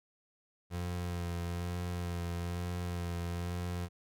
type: tone with vibrato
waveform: 30% pulse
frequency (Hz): 87.31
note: F2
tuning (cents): 0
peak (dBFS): -32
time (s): 0.7-3.89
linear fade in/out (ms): 50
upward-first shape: sine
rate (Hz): 1.1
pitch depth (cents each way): 25
effects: none